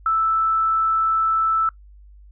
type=tone; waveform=sine; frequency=1318.5 Hz; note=E6; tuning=in tune; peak=-16 dBFS; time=0.06-1.69 s; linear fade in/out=2 ms; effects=noise-tail reverb RT60 0.1 s tail -22 dB re dry + added 50 Hz sine -43 dBFS peak until 2.31 s